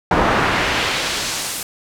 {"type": "noise with band-pass filter sweep", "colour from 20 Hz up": "brown", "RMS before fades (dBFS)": -19, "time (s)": [0.11, 1.63], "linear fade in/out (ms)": 2, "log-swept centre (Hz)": [930, 11000], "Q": 0.85, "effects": []}